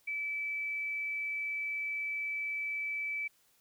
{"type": "tone", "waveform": "sine", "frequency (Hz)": 2308, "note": "D7", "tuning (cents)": -31, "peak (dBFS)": -33, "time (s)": [0.07, 3.28], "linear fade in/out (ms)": 10, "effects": ["white hiss -69 dBFS RMS until 3.6 s"]}